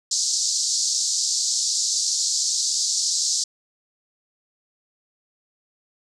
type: band-pass noise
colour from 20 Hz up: white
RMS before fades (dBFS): -23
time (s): 0.11-3.44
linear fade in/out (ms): 5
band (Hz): 4300 to 7500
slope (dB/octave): 48
effects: none